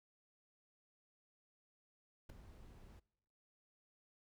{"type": "noise with ADSR envelope", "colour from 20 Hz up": "brown", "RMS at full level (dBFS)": -43, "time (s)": [2.29, 3], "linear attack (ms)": 10, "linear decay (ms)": 3, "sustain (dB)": -15, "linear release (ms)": 11, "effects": ["noise-tail reverb RT60 1.0 s tail -25 dB re dry"]}